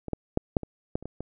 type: clicks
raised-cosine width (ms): 2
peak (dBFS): -22 / -14 / -9 / -8 / -22 / -13 / -29 / -22 / -21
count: 9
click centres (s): 0.083 / 0.133 / 0.374 / 0.568 / 0.633 / 0.955 / 1.026 / 1.056 / 1.206
effects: none